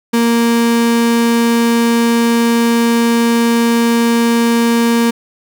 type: tone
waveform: 35% pulse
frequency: 233.1 Hz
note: A#3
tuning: in tune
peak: -8 dBFS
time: 0.13-5.11 s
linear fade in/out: 10 ms
effects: none